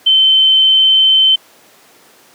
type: tone with vibrato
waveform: sine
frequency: 3083 Hz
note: G7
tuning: 29 cents flat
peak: -6 dBFS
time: 0.06-1.36 s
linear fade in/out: 10 ms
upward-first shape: triangle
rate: 19 Hz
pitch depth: 8 cents each way
effects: pink hiss -45 dBFS RMS until 2.34 s + high-pass 300 Hz 12 dB/octave